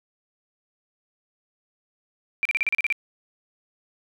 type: tone bursts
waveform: sine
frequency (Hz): 2356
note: D7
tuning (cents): +5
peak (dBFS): -19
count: 9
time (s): 2.43-2.925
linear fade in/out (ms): 0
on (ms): 23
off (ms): 36
effects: none